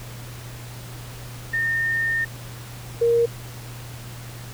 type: tone pair in turn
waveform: sine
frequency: 1823 / 468.3 Hz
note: A#6 / A#4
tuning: -39 / +8 cents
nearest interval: 2 octaves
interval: 2353 cents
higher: first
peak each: -20 / -15 dBFS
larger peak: second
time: 1.53-2.25 / 3.01-3.26 s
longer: first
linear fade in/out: 10 ms
effects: added 120 Hz sine -36 dBFS peak until 4.53 s + pink hiss -41 dBFS RMS until 4.53 s